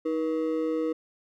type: ring-modulated tone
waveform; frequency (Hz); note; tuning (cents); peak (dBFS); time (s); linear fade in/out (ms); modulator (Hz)
triangle; 398.6; G4; +29; -20; 0.05-0.93; 10; 82.8
effects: none